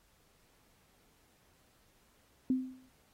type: tone with exponential decay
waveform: sine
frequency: 258.2 Hz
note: C4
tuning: 23 cents flat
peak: -24 dBFS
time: 2.5-2.89 s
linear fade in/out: 2 ms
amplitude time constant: 83 ms
effects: pink hiss -69 dBFS RMS until 3.13 s + AAC 48 kbps